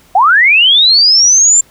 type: linear sweep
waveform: sine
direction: up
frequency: 704 to 7370 Hz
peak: -4 dBFS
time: 0.15-1.61 s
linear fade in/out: 5 ms
effects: pink hiss -46 dBFS RMS until 1.7 s